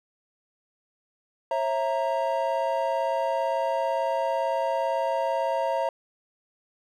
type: chord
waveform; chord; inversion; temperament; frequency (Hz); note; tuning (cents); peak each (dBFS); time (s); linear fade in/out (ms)
triangle; A# diminished; first; equal with one note detuned; 541.4 / 659.3 / 932.3; C#5 / E5 / A#5; -41 / 0 / 0; -26; 1.51-5.89; 2
effects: none